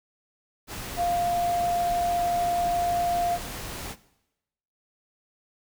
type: tone in noise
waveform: sine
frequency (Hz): 698.5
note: F5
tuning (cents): 0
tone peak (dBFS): -22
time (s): 0.96-3.39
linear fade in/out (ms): 50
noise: pink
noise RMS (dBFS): -36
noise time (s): 0.67-3.96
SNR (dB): +11
effects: noise-tail reverb RT60 0.9 s tail -18 dB re dry